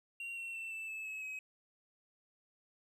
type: tone with pitch steps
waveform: triangle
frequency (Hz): 2755 / 2719 / 2683 / 2647 / 2612 / 2578 / 2544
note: F7 / F7 / E7 / E7 / E7 / E7 / D#7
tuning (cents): -24 / -47 / +30 / +7 / -17 / -39 / +38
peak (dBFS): -39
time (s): 0.2-1.39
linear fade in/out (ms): 2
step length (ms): 170
effects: none